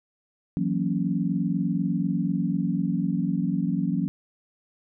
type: chord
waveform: sine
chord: F# dominant seventh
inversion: third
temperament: equal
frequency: 164.81 / 185 / 233.1 / 277.2 Hz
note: E3 / F#3 / A#3 / C#4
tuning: 0 / 0 / 0 / 0 cents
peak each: -28 / -26 / -30 / -29 dBFS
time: 0.57-4.08 s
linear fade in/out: 0 ms
effects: none